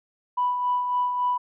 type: tone with tremolo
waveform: sine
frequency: 987.8 Hz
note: B5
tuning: in tune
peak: -19 dBFS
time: 0.37-1.38 s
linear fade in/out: 10 ms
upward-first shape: sine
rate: 3.6 Hz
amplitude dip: 45%
effects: tanh soft clip ceiling -15 dBFS

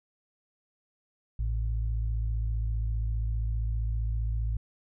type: tone pair together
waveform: sine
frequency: 55.04 / 110.2 Hz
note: A1 / A2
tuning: +1 / +3 cents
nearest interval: octave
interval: 1202 cents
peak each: -27 / -34 dBFS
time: 1.39-4.57 s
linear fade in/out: 5 ms
effects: none

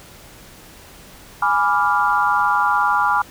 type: chord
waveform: sine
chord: G# diminished seventh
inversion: none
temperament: equal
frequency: 830.6 / 987.8 / 1174.7 / 1396.9 Hz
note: G#5 / B5 / D6 / F6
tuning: 0 / 0 / 0 / 0 cents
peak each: -20 dBFS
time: 1.42-3.22 s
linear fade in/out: 5 ms
effects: pink hiss -43 dBFS RMS until 3.3 s

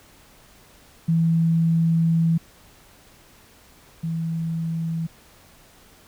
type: tone pair in turn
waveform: sine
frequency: 164.8 / 164.01 Hz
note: E3 / E3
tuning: 0 / -8 cents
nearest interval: unison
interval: 8 cents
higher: first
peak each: -16 / -23 dBFS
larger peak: first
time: 1.08-2.38 / 4.03-5.07 s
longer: first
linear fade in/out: 10 ms
effects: pink hiss -52 dBFS RMS until 6.07 s

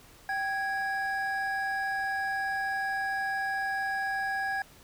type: tone pair together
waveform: triangle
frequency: 779 / 1654.4 Hz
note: G5 / G#6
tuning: -11 / -7 cents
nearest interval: octave + minor second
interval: 1304 cents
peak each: -30 / -29 dBFS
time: 0.29-4.62 s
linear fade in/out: 2 ms
effects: pink hiss -55 dBFS RMS until 4.83 s

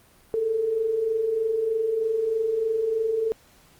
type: tone pair together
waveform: sine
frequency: 424.6 / 447.8 Hz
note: G#4 / A4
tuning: +38 / +30 cents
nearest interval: minor second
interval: 92 cents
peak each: -31 / -22 dBFS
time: 0.34-3.32 s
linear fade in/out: 0 ms
effects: pink hiss -56 dBFS RMS until 3.79 s + Opus 32 kbps

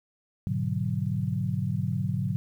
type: chord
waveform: sine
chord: G# half-diminished seventh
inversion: none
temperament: equal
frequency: 103.83 / 123.47 / 146.83 / 185 Hz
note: G#2 / B2 / D3 / F#3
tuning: 0 / 0 / 0 / 0 cents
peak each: -31 dBFS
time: 0.47-2.36 s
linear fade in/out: 0 ms
effects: 10-bit

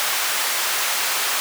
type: high-pass noise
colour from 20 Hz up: pink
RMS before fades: -22 dBFS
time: 0-1.4 s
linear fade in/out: 0 ms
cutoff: 1000 Hz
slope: 12 dB/octave
effects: none

